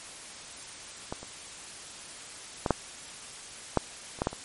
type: clicks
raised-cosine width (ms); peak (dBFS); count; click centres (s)
1; -18 / -27 / -12 / -7 / -7 / -29 / -12 / -11 / -24; 9; 1.125 / 1.23 / 2.662 / 2.707 / 3.773 / 4.189 / 4.219 / 4.271 / 4.33
effects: white hiss -44 dBFS RMS until 4.44 s + MP3 48 kbps